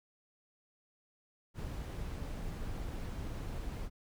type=noise; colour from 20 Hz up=brown; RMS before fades=-40 dBFS; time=1.54-3.9 s; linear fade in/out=50 ms; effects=none